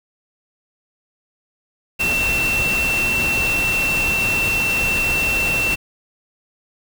sine tone in noise, 2698 Hz, E7, 40 cents sharp, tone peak -17 dBFS, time 1.99-5.76 s, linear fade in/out 20 ms, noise pink, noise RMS -25 dBFS, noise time 1.99-5.76 s, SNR +5 dB, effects none

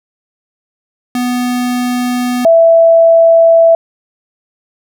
square / sine tone pair in turn, 247 / 662.5 Hz, B3 / E5, 0 / +9 cents, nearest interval octave + perfect fourth, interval 1709 cents, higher second, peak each -13 / -3 dBFS, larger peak second, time 1.15-2.45 / 2.45-3.75 s, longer neither, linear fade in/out 2 ms, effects none

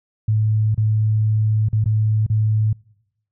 sine tone with dropouts, 108.2 Hz, A2, 29 cents flat, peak -14 dBFS, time 0.28-2.73 s, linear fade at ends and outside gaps 5 ms, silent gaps 0.746-0.777 / 1.687-1.729 / 1.842-1.858 / 2.265-2.299 s, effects noise-tail reverb RT60 0.9 s tail -26 dB re dry

